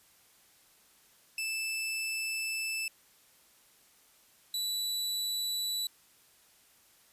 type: tone pair in turn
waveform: sawtooth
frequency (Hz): 2637 / 3951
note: E7 / B7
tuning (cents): 0 / 0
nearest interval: perfect fifth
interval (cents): 700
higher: second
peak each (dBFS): -29 / -28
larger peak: second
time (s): 1.38-2.88 / 4.54-5.87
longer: first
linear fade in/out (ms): 2
effects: white hiss -63 dBFS RMS until 7.12 s + resampled to 32000 Hz